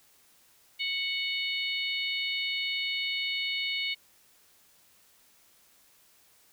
harmonic tone with a mistuned harmonic, 739 Hz, F#5, 2 cents flat, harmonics 3 / 4 / 5 / 6, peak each -32 / -34 / -36 / -38 dBFS, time 0.79-3.95 s, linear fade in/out 20 ms, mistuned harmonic 6, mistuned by -31 cents, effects white hiss -62 dBFS RMS until 6.52 s

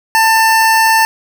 25% pulse tone, 892 Hz, A5, 23 cents sharp, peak -4 dBFS, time 0.15-1.05 s, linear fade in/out 0 ms, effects none

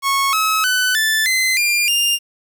sawtooth tone with pitch steps, 1100 / 1285.7 / 1502.6 / 1756.3 / 2053 / 2399 / 2804 Hz, C#6 / E6 / F#6 / A6 / C7 / D7 / F7, -14 / -44 / +26 / -4 / -33 / +36 / +6 cents, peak -11 dBFS, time 0.02-2.19 s, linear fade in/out 50 ms, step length 310 ms, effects 8-bit

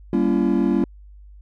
triangle chord, G diminished seventh, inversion none, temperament just, 196 / 235.2 / 282.2 / 338.7 Hz, G3 / Bb3 / Db4 / Fb4, 0 / +16 / +31 / +47 cents, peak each -20 dBFS, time 0.13-0.84 s, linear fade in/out 2 ms, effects added 50 Hz sine -41 dBFS peak until 1.41 s

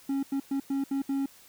triangle tone bursts at uneven times, 274.2 Hz, C#4, 19 cents flat, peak -24 dBFS, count 6, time 0.09-0.23 / 0.32-0.4 / 0.51-0.6 / 0.7-0.84 / 0.91-1.02 / 1.09-1.26 s, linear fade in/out 5 ms, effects white hiss -55 dBFS RMS until 1.48 s

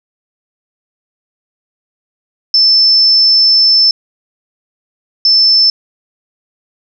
sine tone bursts at uneven times, 5290 Hz, E8, 5 cents sharp, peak -5 dBFS, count 2, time 2.54-3.91 / 5.25-5.7 s, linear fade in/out 2 ms, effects none

